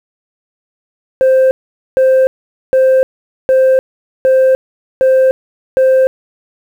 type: tone bursts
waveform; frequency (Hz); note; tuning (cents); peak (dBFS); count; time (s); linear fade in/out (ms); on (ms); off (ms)
sine; 523.3; C5; 0; -3; 7; 1.21-6.07; 0; 300; 460
effects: tanh soft clip ceiling -5 dBFS + 7-bit